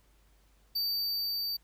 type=tone with level ramp; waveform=square; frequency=4618 Hz; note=D8; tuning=30 cents flat; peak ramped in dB=-29 to -32 dBFS; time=0.75-1.57 s; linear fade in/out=10 ms; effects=added 50 Hz sine -63 dBFS peak until 1.63 s + pink hiss -69 dBFS RMS until 1.63 s